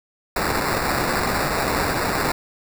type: noise with sample-and-hold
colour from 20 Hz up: violet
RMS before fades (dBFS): -22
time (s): 0.36-2.32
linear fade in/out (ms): 5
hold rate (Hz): 3150
effects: none